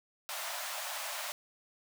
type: high-pass noise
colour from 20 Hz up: pink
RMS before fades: -39 dBFS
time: 0.29-1.32 s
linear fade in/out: 0 ms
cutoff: 580 Hz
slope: 96 dB/octave
effects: none